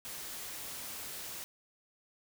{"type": "noise", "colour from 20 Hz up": "white", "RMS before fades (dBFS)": -43, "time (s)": [0.05, 1.44], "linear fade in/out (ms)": 0, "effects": []}